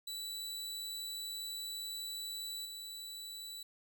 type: tone with level steps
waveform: sawtooth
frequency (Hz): 3951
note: B7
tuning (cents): 0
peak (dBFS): -37 / -41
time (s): 0.07-3.63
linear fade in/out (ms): 5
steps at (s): 2.65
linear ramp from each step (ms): 5
effects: none